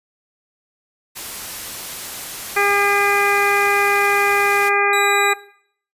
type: noise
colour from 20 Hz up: white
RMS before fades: -30 dBFS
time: 1.15-4.7 s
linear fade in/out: 20 ms
type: harmonic tone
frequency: 404 Hz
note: G#4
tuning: 48 cents flat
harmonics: 1 / 2 / 3 / 4 / 5 / 6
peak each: -21 / -21 / -21 / -21 / -21 / -21 dBFS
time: 2.56-5.34 s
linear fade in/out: 10 ms
type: tone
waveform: 25% pulse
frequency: 3905 Hz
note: B7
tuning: 20 cents flat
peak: -20 dBFS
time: 4.93-5.33 s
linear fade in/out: 2 ms
effects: noise-tail reverb RT60 0.6 s tail -18 dB re dry + resampled to 32000 Hz